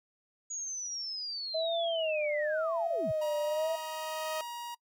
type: linear sweep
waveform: sine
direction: down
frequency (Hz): 6770 to 82.41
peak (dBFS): -35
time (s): 0.5-3.12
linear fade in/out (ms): 10
type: tone with vibrato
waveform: sine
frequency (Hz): 633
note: D#5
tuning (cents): +30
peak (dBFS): -29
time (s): 1.54-3.76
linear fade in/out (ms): 10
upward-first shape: sine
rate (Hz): 0.95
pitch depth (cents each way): 110
type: tone with exponential growth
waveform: sawtooth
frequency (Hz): 627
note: D#5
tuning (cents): +13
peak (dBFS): -29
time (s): 1.69-4.41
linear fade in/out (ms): 2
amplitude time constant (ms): 590
type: tone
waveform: 45% pulse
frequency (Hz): 951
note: A#5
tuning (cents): +34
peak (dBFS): -38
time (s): 3.21-4.75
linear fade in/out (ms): 10
effects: noise-tail reverb RT60 0.1 s tail -23 dB re dry